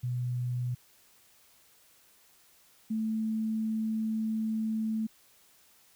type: tone pair in turn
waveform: sine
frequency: 123.47 / 220 Hz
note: B2 / A3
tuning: 0 / 0 cents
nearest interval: minor seventh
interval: 1000 cents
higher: second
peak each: -29 / -28 dBFS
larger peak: second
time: 0.03-0.75 / 2.9-5.07 s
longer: second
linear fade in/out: 10 ms
effects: white hiss -62 dBFS RMS until 5.95 s